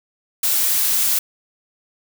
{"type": "noise", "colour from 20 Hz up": "blue", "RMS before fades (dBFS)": -18, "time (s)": [0.43, 1.19], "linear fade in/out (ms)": 5, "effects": []}